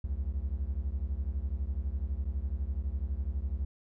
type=beating tone pair; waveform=triangle; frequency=62.6 / 74.6 Hz; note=B1 / D2; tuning=+24 / +28 cents; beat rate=12 Hz; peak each=-31 / -32 dBFS; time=0.04-3.65 s; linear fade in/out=5 ms; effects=none